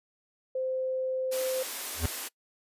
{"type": "tone", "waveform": "sine", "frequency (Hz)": 519, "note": "C5", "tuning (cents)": -14, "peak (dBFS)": -28, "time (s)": [0.55, 1.63], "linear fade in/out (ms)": 5}
{"type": "high-pass noise", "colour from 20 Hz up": "white", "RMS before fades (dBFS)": -36, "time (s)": [1.31, 2.29], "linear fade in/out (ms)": 20, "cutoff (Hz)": 250, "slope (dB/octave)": 48}
{"type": "tone with exponential growth", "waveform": "square", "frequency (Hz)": 82.8, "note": "E2", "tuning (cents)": 8, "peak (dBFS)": -22, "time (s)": [1.94, 2.06], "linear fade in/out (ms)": 5, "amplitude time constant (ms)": 24}
{"effects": ["noise-tail reverb RT60 0.1 s tail -23 dB re dry", "resampled to 32000 Hz"]}